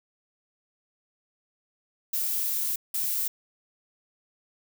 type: noise bursts at uneven times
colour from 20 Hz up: violet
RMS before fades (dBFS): -28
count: 2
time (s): 2.13-2.76 / 2.94-3.28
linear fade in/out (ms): 5
effects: none